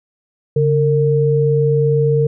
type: tone pair together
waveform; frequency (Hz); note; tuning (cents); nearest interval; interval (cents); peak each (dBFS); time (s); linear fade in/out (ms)
sine; 141.8 / 457.1; C#3 / A#4; +40 / -34; octave + minor sixth; 2026; -14; 0.56-2.27; 5
effects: none